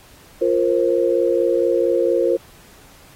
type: chord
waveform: sine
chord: F suspended fourth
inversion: none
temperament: equal with one note detuned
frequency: 349.2 / 466.2 / 530.6 Hz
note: F4 / Bb4 / C5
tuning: 0 / 0 / +24 cents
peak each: -19 dBFS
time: 0.41-2.37 s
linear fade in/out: 10 ms
effects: pink hiss -48 dBFS RMS until 3.15 s + AAC 48 kbps